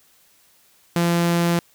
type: tone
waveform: sawtooth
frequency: 171.2 Hz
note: F3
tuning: 34 cents flat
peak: -13 dBFS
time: 0.96-1.59 s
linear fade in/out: 2 ms
effects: white hiss -57 dBFS RMS until 1.74 s